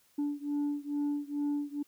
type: beating tone pair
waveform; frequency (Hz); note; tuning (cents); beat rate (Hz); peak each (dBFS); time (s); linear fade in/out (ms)
sine; 289.2 / 291.5; D4 / D4; -27 / -13; 2.3; -31 / -32; 0.18-1.83; 10
effects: tanh soft clip ceiling -27 dBFS + white hiss -67 dBFS RMS until 1.87 s